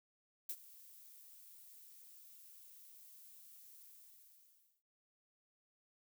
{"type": "noise with ADSR envelope", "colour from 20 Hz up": "violet", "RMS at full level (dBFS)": -40, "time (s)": [0.49, 4.83], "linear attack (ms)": 5, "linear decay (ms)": 58, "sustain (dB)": -19, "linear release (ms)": 1000, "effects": []}